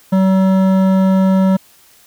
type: tone with hard clipping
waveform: triangle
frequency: 190 Hz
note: F#3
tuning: 46 cents sharp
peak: -11 dBFS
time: 0.12-1.57 s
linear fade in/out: 10 ms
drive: 16 dB
effects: white hiss -48 dBFS RMS until 2.06 s